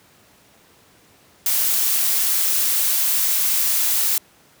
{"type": "noise", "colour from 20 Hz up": "blue", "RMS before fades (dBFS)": -19, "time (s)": [1.46, 4.18], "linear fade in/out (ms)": 2, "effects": ["pink hiss -53 dBFS RMS until 4.6 s", "high-pass 100 Hz 12 dB/octave"]}